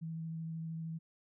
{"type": "tone with vibrato", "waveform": "sine", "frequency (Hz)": 162.5, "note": "E3", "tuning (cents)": -24, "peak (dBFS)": -38, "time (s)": [0.01, 0.99], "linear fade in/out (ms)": 20, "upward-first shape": "sine", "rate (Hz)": 13, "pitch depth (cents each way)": 12, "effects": []}